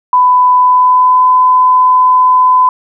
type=tone with pitch glide; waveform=sine; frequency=999 to 1010.6 Hz; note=B5 to B5; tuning=+20 to +40 cents; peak=-4 dBFS; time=0.13-2.69 s; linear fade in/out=2 ms; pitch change=+20 cents; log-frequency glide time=0.57-1.26 s; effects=none